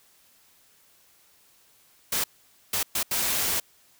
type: noise bursts at uneven times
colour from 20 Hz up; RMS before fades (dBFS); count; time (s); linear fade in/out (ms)
white; -26; 4; 2.12-2.24 / 2.73-2.83 / 2.95-3.03 / 3.11-3.6; 5
effects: white hiss -60 dBFS RMS until 3.99 s